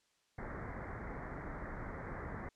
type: low-pass noise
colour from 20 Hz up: pink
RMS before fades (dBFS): -44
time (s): 0.38-2.49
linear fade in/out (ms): 5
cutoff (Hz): 2100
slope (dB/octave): 96
effects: white hiss -75 dBFS RMS until 2.55 s + low-pass 7000 Hz 12 dB/octave